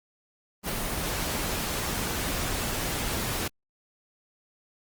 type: noise with ADSR envelope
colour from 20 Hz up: pink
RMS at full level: -28 dBFS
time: 0.63-3.48 s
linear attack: 60 ms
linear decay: 8 ms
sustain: -2 dB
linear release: 5 ms
effects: Opus 24 kbps